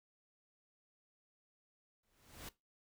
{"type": "noise with exponential growth", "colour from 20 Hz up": "pink", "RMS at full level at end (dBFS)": -45, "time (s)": [2.03, 2.49], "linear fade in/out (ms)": 5, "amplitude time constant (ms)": 99, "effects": ["noise-tail reverb RT60 0.2 s tail -18 dB re dry"]}